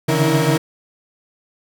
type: tone cluster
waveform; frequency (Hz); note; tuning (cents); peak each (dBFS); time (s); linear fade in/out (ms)
35% pulse; 138.8 / 145.9 / 160.7 / 325.1 / 468; C#3 / D3 / E3 / E4 / A#4; +3 / -11 / -44 / -24 / +7; -19; 0.08-0.58; 10
effects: none